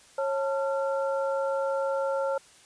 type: tone cluster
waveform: sine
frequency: 546 / 887 / 1372 Hz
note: C#5 / A5 / F6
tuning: -26 / +14 / -31 cents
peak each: -26 / -34 / -35 dBFS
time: 0.18-2.38 s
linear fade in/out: 5 ms
effects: white hiss -55 dBFS RMS until 2.65 s + resampled to 22050 Hz